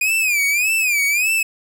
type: tone with vibrato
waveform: 45% pulse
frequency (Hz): 2441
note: D#7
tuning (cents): -34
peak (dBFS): -15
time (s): 0.01-1.43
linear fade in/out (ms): 5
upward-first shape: sine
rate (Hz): 1.7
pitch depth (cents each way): 150
effects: none